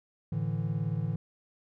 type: chord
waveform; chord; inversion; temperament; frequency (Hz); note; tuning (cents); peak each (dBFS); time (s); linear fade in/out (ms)
triangle; A suspended fourth; none; equal; 110 / 146.83 / 164.81; A2 / D3 / E3; 0 / 0 / 0; -31; 0.32-1.16; 5
effects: none